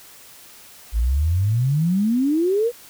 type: exponential sweep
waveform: sine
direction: up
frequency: 52 to 493.9 Hz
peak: -16 dBFS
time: 0.92-2.72 s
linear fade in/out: 50 ms
effects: white hiss -45 dBFS RMS until 2.89 s